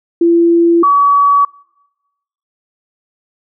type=tone pair in turn; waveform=sine; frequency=339 / 1136.6 Hz; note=E4 / C#6; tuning=+49 / +43 cents; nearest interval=octave + major sixth; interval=2094 cents; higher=second; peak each=-6 dBFS; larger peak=neither; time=0.21-0.83 / 0.83-1.45 s; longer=neither; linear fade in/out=5 ms; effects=noise-tail reverb RT60 1.0 s tail -25 dB re dry